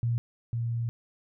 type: tone pair in turn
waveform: sine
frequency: 118 / 116.98 Hz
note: A#2 / A#2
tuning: +22 / +7 cents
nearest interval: unison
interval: 15 cents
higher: first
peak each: -24 / -27 dBFS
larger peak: first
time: 0.03-0.18 / 0.53-0.89 s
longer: second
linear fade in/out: 0 ms
effects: none